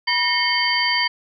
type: tone cluster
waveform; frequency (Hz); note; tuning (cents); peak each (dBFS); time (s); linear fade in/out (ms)
sine; 971 / 1838 / 2172 / 3092 / 4641; B5 / A#6 / C#7 / G7 / D8; -30 / -25 / -36 / -24 / -21; -24 / -24 / -23 / -25 / -22; 0.07-1.08; 10
effects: none